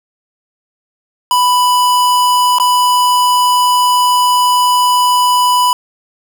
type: tone with dropouts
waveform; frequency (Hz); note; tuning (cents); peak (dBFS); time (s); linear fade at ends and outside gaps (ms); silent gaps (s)
square; 991; B5; +6; -9; 1.31-5.73; 1; 2.585-2.599
effects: none